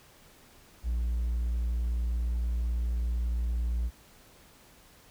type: tone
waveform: triangle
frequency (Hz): 58.9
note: A#1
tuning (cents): +19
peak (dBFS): -24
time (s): 0.83-3.91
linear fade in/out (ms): 50
effects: tanh soft clip ceiling -20 dBFS + pink hiss -57 dBFS RMS until 5.1 s